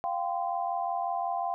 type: chord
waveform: sine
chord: F suspended second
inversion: none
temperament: equal with one note detuned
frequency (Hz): 698.5 / 784 / 1032.7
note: F5 / G5 / C6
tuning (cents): 0 / 0 / -23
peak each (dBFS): -31 / -32 / -36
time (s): 0.04-1.54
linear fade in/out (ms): 0
effects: none